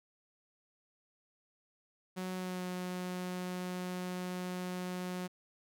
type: tone with pitch glide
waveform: sawtooth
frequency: 184.6 to 181.43 Hz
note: F#3 to F#3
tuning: -4 to -34 cents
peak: -33 dBFS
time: 2.16-5.28 s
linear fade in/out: 20 ms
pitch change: -30 cents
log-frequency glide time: 2.36-2.64 s
effects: none